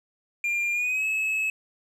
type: tone with pitch glide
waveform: triangle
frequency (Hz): 2397 to 2584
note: D7 to E7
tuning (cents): +35 to -35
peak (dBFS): -22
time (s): 0.44-1.5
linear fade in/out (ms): 2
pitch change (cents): +130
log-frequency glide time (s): 0.72-1.05
effects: none